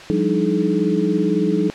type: tone cluster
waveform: sine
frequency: 175.4 / 199 / 299.3 / 317.3 / 426.7 Hz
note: F3 / G3 / D4 / D#4 / G#4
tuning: +8 / +26 / +33 / +34 / +47 cents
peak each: -22 dBFS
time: 0.1-1.7 s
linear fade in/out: 0 ms
effects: white hiss -37 dBFS RMS until 1.74 s + low-pass 4000 Hz 12 dB/octave